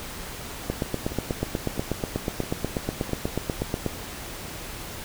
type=two click trains; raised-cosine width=2 ms; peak=-21 / -11 dBFS; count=4 / 27; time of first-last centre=1.12-3.094 / 0.7-3.863 s; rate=1.52 / 8.22 Hz; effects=pink hiss -37 dBFS RMS until 5.04 s